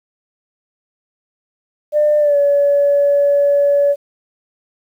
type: tone with pitch glide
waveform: sine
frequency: 598 to 570 Hz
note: D5 to C#5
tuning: +31 to +48 cents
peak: -9 dBFS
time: 1.92-3.96 s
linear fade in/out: 50 ms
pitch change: -83 cents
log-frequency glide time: 2.19-2.37 s
effects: tanh soft clip ceiling -5 dBFS + 8-bit